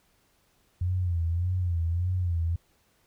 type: tone with vibrato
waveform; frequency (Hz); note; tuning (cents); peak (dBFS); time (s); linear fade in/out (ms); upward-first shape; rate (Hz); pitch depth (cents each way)
sine; 87.31; F2; 0; -24; 0.81-2.56; 5; sine; 1.7; 91
effects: pink hiss -67 dBFS RMS until 3.06 s